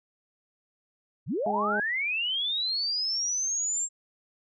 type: linear sweep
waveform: sine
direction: up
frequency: 83.9 to 7520 Hz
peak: -26 dBFS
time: 1.26-3.89 s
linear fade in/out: 50 ms
type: harmonic tone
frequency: 208 Hz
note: G#3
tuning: 3 cents sharp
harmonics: 1 / 2 / 3 / 4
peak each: -33 / -33 / -33 / -33 dBFS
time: 1.46-1.8 s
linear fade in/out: 2 ms
effects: none